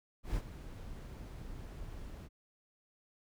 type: noise with ADSR envelope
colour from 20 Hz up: brown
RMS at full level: -34 dBFS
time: 0.23-2.29 s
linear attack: 130 ms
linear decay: 53 ms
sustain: -12 dB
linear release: 45 ms
effects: none